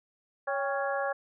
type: harmonic tone with a mistuned harmonic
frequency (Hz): 278.1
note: C#4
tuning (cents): +6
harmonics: 2 / 3 / 4 / 5 / 6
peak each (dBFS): -31 / -34 / -37 / -38 / -36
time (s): 0.47-1.13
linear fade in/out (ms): 10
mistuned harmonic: 3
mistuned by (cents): -71
effects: none